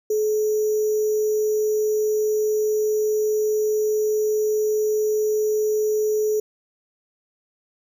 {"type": "tone with sample-and-hold", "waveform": "sine", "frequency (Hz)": 427.6, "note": "A4", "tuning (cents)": -49, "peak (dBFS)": -18, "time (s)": [0.1, 6.4], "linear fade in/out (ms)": 5, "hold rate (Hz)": 6300, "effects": []}